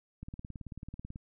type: click train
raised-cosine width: 5 ms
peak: -30 dBFS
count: 18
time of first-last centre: 0.23-1.159 s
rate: 18.3 Hz
effects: none